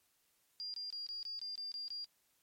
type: tone bursts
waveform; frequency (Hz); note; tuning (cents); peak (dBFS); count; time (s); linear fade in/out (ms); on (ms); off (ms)
sine; 4800; D8; +37; -40; 9; 0.6-2.044; 0; 140; 23
effects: white hiss -75 dBFS RMS until 2.42 s + MP3 64 kbps